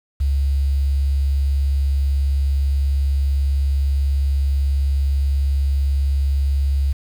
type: tone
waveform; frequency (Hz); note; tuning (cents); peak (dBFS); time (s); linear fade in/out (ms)
sine; 69.2; C#2; -2; -15; 0.2-6.93; 10
effects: 7-bit